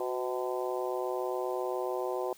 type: harmonic tone with a mistuned harmonic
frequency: 127.2 Hz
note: C3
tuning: 48 cents flat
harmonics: 3 / 4 / 5 / 6 / 7 / 8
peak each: -34 / -36 / -38 / -40 / -41 / -42 dBFS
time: 0-2.33 s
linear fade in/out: 2 ms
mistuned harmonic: 3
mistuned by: -54 cents
effects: white hiss -57 dBFS RMS until 2.37 s